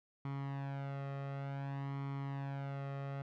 sawtooth tone with flanger, 138.59 Hz, C#3, in tune, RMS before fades -41 dBFS, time 0.25-3.22 s, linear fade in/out 2 ms, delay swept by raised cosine 0.92 to 1.58 ms, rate 0.55 Hz, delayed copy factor +0.7, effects low-pass 2000 Hz 12 dB/octave

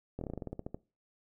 slowing click train, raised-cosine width 2 ms, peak -25 dBFS, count 13, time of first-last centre 0.19-0.745 s, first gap 23 ms, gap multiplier 1.12, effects noise-tail reverb RT60 0.3 s tail -21 dB re dry

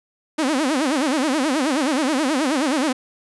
sawtooth tone with vibrato, 284.1 Hz, C#4, 43 cents sharp, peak -14 dBFS, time 0.38-2.93 s, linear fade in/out 10 ms, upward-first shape sine, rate 9.4 Hz, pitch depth 220 cents each way, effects resampled to 24000 Hz

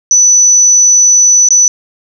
sine tone with dropouts, 5970 Hz, F#8, 15 cents sharp, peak -3 dBFS, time 0.11-1.68 s, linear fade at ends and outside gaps 1 ms, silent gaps 1.487-1.506 s, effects none

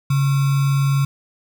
sine tone with sample-and-hold, 138.59 Hz, C#3, in tune, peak -14 dBFS, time 0.1-1.05 s, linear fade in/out 5 ms, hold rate 1225 Hz, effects none

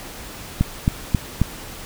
click train, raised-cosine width 5 ms, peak -3 dBFS, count 4, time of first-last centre 0.61-1.416 s, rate 3.72 Hz, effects pink hiss -36 dBFS RMS until 1.85 s

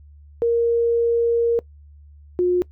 sine tone pair in turn, 467.5 / 358.2 Hz, A#4 / F4, +5 / +44 cents, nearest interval perfect fourth, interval 461 cents, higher first, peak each -15 dBFS, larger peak neither, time 0.42-1.59 / 2.39-2.62 s, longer first, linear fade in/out 0 ms, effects noise-tail reverb RT60 0.1 s tail -22 dB re dry + added 73 Hz sine -43 dBFS peak until 2.71 s

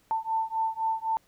sine beating tone pair, 890 / 893.9 Hz, A5 / A5, +20 / +27 cents, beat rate 3.9 Hz, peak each -29 dBFS, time 0.11-1.17 s, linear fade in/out 0 ms, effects pink hiss -65 dBFS RMS until 1.27 s

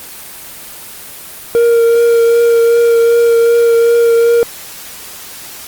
triangle tone with vibrato, 466.2 Hz, A#4, in tune, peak -4 dBFS, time 1.55-4.43 s, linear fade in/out 0 ms, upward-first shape triangle, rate 2.6 Hz, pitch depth 17 cents each way, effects white hiss -30 dBFS RMS until 5.67 s + Opus 24 kbps

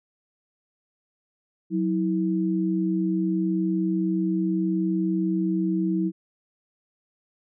sine tone pair together, 184.69 / 323.9 Hz, F#3 / E4, -3 / -30 cents, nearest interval minor seventh, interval 973 cents, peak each -24 dBFS, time 1.7-6.12 s, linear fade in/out 50 ms, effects none

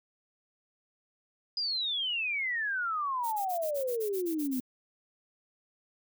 sine exponential sweep, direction down, 4978 to 247.2 Hz, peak -29 dBFS, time 1.57-4.6 s, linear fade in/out 2 ms
violet noise bursts, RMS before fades -41 dBFS, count 11, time 3.23-4.607 s, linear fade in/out 20 ms, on 97 ms, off 31 ms
effects none

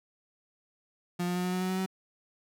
35% pulse tone with pitch steps, 176.3 / 178.04 / 179.8 / 181.57 / 183.36 / 185.17 / 187 / 188.84 Hz, F3 / F3 / F#3 / F#3 / F#3 / F#3 / F#3 / F#3, +17 / +34 / -49 / -32 / -15 / +2 / +19 / +36 cents, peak -27 dBFS, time 1.19-1.862 s, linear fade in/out 10 ms, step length 84 ms, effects none

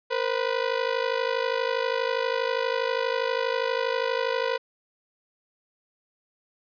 sawtooth ring-modulated tone, 493.9 Hz, B4, in tune, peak -17 dBFS, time 0.1-4.58 s, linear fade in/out 20 ms, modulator 26.2 Hz, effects resampled to 11025 Hz

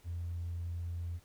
triangle tone, 85.6 Hz, F2, 34 cents flat, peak -32 dBFS, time 0.04-1.2 s, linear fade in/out 50 ms, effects tanh soft clip ceiling -33 dBFS + pink hiss -65 dBFS RMS until 1.24 s

